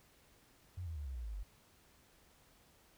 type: tone with pitch steps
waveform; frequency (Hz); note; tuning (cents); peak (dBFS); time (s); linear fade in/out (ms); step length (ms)
sine; 90 / 81.11 / 73.1 / 65.88 / 59.38 / 53.51 / 48.23; F#2 / E2 / D2 / C2 / A#1 / A1 / G1; -47 / -27 / -7 / +12 / +33 / -48 / -27; -40; 0.77-1.435; 10; 95
effects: pink hiss -67 dBFS RMS until 2.97 s